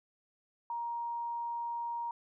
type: tone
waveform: sine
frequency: 940 Hz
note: A#5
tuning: 14 cents sharp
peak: -34 dBFS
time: 0.7-2.11 s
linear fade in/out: 2 ms
effects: none